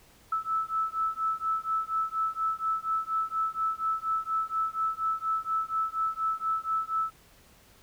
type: beating tone pair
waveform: sine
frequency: 1309 / 1313.2 Hz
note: E6 / E6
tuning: -13 / -7 cents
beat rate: 4.2 Hz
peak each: -30 dBFS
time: 0.32-7.11 s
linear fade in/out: 5 ms
effects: pink hiss -58 dBFS RMS until 7.82 s